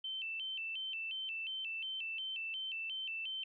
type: tone with vibrato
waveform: sine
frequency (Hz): 2868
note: F7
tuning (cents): +45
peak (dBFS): -38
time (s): 0.04-3.44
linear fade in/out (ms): 5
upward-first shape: square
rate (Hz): 2.8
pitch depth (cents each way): 130
effects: none